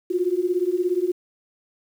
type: beating tone pair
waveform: sine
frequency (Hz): 349.2 / 366.2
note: F4 / F#4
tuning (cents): 0 / -18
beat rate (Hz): 17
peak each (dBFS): -23 / -22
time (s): 0.1-1.12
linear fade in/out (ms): 10
effects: 8-bit